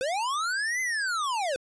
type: linear two-way sweep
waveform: square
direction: up then down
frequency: 493.9 to 2070 to 493.9 Hz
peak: -27 dBFS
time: 0.01-1.56 s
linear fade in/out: 0 ms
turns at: 0.81 s
effects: resampled to 22050 Hz